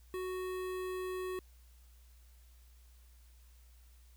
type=tone with notch filter; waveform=square; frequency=370 Hz; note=F#4; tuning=in tune; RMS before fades=-39 dBFS; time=0.14-1.39 s; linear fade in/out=0 ms; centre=5600 Hz; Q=1; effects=added 60 Hz sine -57 dBFS peak until 4.16 s + white hiss -69 dBFS RMS until 4.16 s